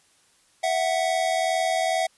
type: tone pair together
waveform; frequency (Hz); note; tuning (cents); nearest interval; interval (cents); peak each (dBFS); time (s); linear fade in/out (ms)
square; 659.3 / 741.5; E5 / F#5; 0 / +4; major second; 204; -25; 0.63-2.07; 10
effects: white hiss -61 dBFS RMS until 2.17 s + resampled to 24000 Hz